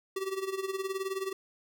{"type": "tone with tremolo", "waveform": "square", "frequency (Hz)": 384.9, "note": "G4", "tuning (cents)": -32, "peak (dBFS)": -30, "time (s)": [0.16, 1.33], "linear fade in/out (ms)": 5, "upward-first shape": "sine", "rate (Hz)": 19, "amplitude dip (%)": 75, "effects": []}